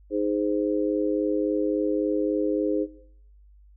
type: harmonic tone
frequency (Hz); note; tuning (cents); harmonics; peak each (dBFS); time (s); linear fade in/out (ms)
103.6; G#2; -4; 3 / 4 / 5; -26 / -27 / -28; 0.1-2.87; 50
effects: noise-tail reverb RT60 0.7 s tail -17 dB re dry + added 50 Hz sine -50 dBFS peak until 3.76 s